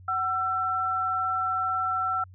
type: tone pair together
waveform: sine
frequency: 747.8 / 1341 Hz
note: F#5 / E6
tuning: +18 / +29 cents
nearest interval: minor seventh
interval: 1011 cents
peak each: -31 / -25 dBFS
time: 0.08-2.24 s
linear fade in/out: 5 ms
effects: added 92 Hz sine -46 dBFS peak until 2.34 s